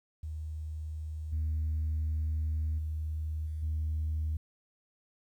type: tone with level steps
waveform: sine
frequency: 77.78 Hz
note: D#2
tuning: in tune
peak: -35 / -27 / -31 / -33 / -28 dBFS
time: 0.23-4.37 s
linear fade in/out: 5 ms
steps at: 1.32 / 2.78 / 3.46 / 3.62 s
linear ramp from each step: 10 ms
effects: tanh soft clip ceiling -26 dBFS + 11-bit